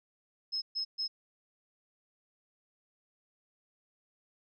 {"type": "tone bursts", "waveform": "sine", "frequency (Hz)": 5170, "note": "E8", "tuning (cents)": -34, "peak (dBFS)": -31, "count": 3, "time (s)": [0.52, 1.08], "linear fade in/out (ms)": 20, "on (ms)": 100, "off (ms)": 130, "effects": []}